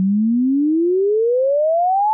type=exponential sweep; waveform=sine; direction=up; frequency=185 to 881 Hz; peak=-13 dBFS; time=0-2.13 s; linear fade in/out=0 ms; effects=none